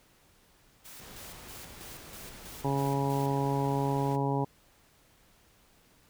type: noise with tremolo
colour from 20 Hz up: white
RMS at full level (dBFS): -48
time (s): 0.84-3.28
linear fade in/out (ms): 20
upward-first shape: square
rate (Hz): 3.1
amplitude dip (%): 80
type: noise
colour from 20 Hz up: pink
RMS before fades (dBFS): -48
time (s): 0.99-4.17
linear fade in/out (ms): 20
type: harmonic tone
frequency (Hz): 138.59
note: C#3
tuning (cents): 0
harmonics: 1 / 2 / 3 / 4 / 5 / 6 / 7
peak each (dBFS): -30 / -33 / -34 / -39 / -41 / -35 / -36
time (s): 2.64-4.45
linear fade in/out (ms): 10
effects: pink hiss -63 dBFS RMS until 6.09 s